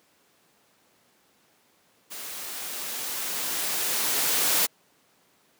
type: noise with level ramp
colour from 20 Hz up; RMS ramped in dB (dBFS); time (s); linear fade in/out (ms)
white; -38 to -22; 2.1-4.67; 20
effects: pink hiss -63 dBFS RMS until 5.59 s + high-pass 200 Hz 12 dB/octave